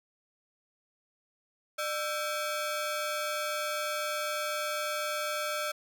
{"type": "ring-modulated tone", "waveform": "sawtooth", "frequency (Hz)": 968, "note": "B5", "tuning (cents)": -35, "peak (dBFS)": -24, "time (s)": [1.78, 5.72], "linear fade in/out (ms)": 10, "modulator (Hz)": 366, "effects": []}